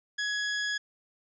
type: tone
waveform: sawtooth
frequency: 1676 Hz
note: G#6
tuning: 15 cents sharp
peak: -25 dBFS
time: 0.18-0.78 s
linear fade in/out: 10 ms
effects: resampled to 16000 Hz